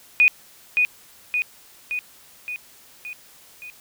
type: tone with echo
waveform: sine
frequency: 2473 Hz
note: D#7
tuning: 11 cents flat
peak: -11 dBFS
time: 0.2-0.28 s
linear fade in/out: 0 ms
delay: 570 ms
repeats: 6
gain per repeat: -4 dB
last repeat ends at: 3.7 s
effects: white hiss -50 dBFS RMS until 3.8 s